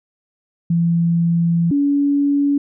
sine tone pair in turn, 169 / 284.2 Hz, E3 / C#4, +43 / +43 cents, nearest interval major sixth, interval 900 cents, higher second, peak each -13 dBFS, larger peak neither, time 0.7-1.71 / 1.71-2.58 s, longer first, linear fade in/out 5 ms, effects none

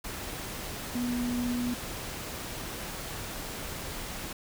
sine tone in noise, 243.5 Hz, B3, 24 cents flat, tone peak -28 dBFS, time 0.95-1.74 s, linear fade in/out 5 ms, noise pink, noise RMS -38 dBFS, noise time 0.04-4.33 s, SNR +7 dB, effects none

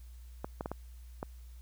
clicks, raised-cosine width 1 ms, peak -22 dBFS, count 5, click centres 0.445 / 0.609 / 0.659 / 0.716 / 1.229 s, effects added 60 Hz sine -47 dBFS peak until 1.61 s + white hiss -66 dBFS RMS until 1.61 s

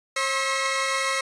sawtooth tone cluster, 538 / 1069 / 1299 / 1924 / 2169 Hz, C5 / C6 / E6 / B6 / C#7, +48 / +37 / -26 / -46 / -38 cents, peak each -26 dBFS, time 0.16-1.21 s, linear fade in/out 5 ms, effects resampled to 22050 Hz

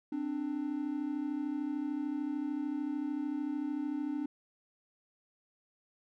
triangle tone pair together, 263.3 / 296.7 Hz, C4 / D4, +11 / +18 cents, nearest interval major second, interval 207 cents, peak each -36 / -32 dBFS, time 0.12-4.26 s, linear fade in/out 5 ms, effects none

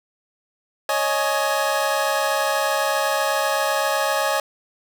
25% pulse chord, C# suspended second, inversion none, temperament equal with one note detuned, 554.4 / 622.3 / 837.8 Hz, C#5 / D#5 / G#5, 0 / 0 / +15 cents, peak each -20 dBFS, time 0.89-4.4 s, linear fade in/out 2 ms, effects none

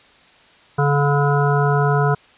harmonic tone with a mistuned harmonic, 143.1 Hz, D3, 45 cents flat, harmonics 1 / 3 / 5 / 7 / 9 / 10, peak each -16 / -21 / -23 / -24 / -26 / -26 dBFS, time 0.78-2.15 s, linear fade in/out 10 ms, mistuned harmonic 10, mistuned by +15 cents, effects white hiss -50 dBFS RMS until 2.37 s + resampled to 8000 Hz

